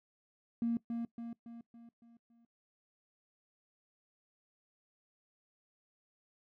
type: tone with echo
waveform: triangle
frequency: 233.1 Hz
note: A#3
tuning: in tune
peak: -26 dBFS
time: 0.62-0.77 s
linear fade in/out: 2 ms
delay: 280 ms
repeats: 6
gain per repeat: -6 dB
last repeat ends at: 2.45 s
effects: noise-tail reverb RT60 0.1 s tail -21 dB re dry + tanh soft clip ceiling -28 dBFS